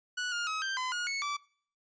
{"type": "tone with pitch steps", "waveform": "sawtooth", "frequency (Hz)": [1474, 1416, 1275, 1573, 1018, 1440, 2206, 1157], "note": ["F#6", "F6", "D#6", "G6", "C6", "F#6", "C#7", "D6"], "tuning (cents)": [-7, 23, 42, 6, -48, -47, -9, -26], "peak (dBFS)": -28, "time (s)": [0.17, 1.37], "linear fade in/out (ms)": 10, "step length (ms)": 150, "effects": ["noise-tail reverb RT60 0.5 s tail -22 dB re dry", "resampled to 16000 Hz"]}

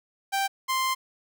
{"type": "tone pair in turn", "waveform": "sawtooth", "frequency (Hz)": [784, 1046.5], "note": ["G5", "C6"], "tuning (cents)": [0, 0], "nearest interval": "perfect fourth", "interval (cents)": 500, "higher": "second", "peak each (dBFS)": [-20, -20], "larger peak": "neither", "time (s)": [[0.32, 0.48], [0.68, 0.95]], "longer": "second", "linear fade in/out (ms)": 20, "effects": []}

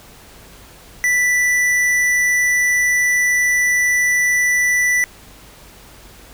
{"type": "tone with tanh clipping", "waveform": "triangle", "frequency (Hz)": 1975.5, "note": "B6", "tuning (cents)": 0, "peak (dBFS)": -15, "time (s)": [1.04, 5.04], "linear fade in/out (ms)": 0, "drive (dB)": 18, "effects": ["added 50 Hz sine -48 dBFS peak until 6.33 s", "pink hiss -43 dBFS RMS until 6.33 s"]}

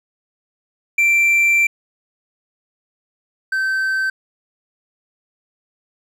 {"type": "tone pair in turn", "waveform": "triangle", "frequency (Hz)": [2351, 1546.6], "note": ["D7", "G6"], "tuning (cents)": [1, -24], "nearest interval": "perfect fifth", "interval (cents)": 725, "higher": "first", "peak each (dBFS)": [-10, -15], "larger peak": "first", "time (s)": [[0.98, 1.67], [3.52, 4.1]], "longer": "first", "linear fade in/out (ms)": 5, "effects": []}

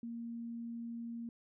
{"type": "tone", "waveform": "sine", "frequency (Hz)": 233.1, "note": "A#3", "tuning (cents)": 0, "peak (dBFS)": -40, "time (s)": [0.03, 1.29], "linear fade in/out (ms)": 2, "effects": []}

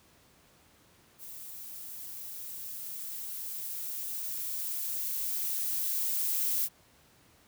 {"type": "noise with level ramp", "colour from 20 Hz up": "violet", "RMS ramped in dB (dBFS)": [-45, -29], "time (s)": [1.18, 6.69], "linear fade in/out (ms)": 50, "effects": ["pink hiss -62 dBFS RMS until 7.47 s", "high-pass 60 Hz 12 dB/octave"]}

